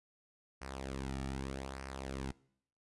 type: tone with flanger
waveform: sawtooth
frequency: 67 Hz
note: C2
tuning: 42 cents sharp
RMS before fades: -42 dBFS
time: 0.61-2.32 s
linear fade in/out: 10 ms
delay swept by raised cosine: 0.27 to 1.97 ms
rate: 0.82 Hz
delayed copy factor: -0.65
effects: noise-tail reverb RT60 0.7 s tail -23 dB re dry + resampled to 24000 Hz